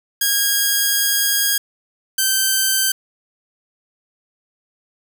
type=tone pair in turn; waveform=5% pulse; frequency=1635 / 1551.3 Hz; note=G#6 / G6; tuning=-28 / -19 cents; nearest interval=minor second; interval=91 cents; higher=first; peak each=-4 dBFS; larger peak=neither; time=0.21-1.58 / 2.18-2.92 s; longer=first; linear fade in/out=5 ms; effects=none